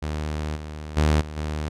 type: tone with level steps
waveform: sawtooth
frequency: 76.2 Hz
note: D#2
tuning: 36 cents flat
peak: -22 / -29 / -13 / -29 / -22 dBFS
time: 0.02-1.69 s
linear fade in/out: 10 ms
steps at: 0.55 / 0.96 / 1.2 / 1.36 s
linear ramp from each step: 20 ms
effects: low-pass 8000 Hz 12 dB/octave